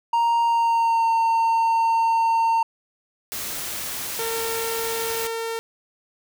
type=tone with pitch glide; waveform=triangle; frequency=932.3 to 911 Hz; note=A#5 to A#5; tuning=0 to -40 cents; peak=-15 dBFS; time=0.13-2.63 s; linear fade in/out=5 ms; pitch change=-40 cents; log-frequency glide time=0.43-1.1 s
type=noise; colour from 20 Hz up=white; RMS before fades=-30 dBFS; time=3.32-5.27 s; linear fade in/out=0 ms
type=tone; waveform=sawtooth; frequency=455.4 Hz; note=A#4; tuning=40 cents flat; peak=-22 dBFS; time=4.19-5.59 s; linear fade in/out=0 ms
effects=none